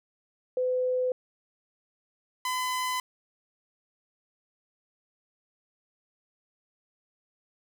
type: tone pair in turn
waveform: sine / sawtooth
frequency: 506 / 1012 Hz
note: B4 / B5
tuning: +42 / +42 cents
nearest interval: octave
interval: 1200 cents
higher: second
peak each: -24 dBFS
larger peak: neither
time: 0.57-1.12 / 2.45-3 s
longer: neither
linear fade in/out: 2 ms
effects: none